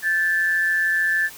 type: tone pair together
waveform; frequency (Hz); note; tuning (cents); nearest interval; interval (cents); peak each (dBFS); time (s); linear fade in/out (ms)
sine; 1576 / 1749.3; G6 / A6; +9 / -11; major second; 180; -26 / -18; 0.02-1.3; 50
effects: white hiss -41 dBFS RMS until 1.37 s